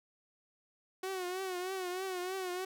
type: tone with vibrato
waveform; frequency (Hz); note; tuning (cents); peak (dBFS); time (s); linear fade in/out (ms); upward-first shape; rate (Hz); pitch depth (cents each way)
sawtooth; 370; F#4; 0; -32; 1.03-2.65; 5; triangle; 3.2; 80
effects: none